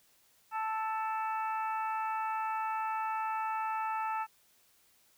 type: harmonic tone with a mistuned harmonic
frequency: 440 Hz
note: A4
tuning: in tune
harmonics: 2 / 3 / 4 / 5 / 6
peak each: -33 / -37 / -46 / -52 / -46 dBFS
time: 0.51-4.27 s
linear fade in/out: 50 ms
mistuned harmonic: 5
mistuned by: +38 cents
effects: white hiss -67 dBFS RMS until 5.17 s